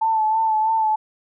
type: tone with vibrato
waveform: sine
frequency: 879 Hz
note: A5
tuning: 2 cents flat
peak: -16 dBFS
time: 0.01-0.96 s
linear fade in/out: 10 ms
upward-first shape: sine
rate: 3.1 Hz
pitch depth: 33 cents each way
effects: none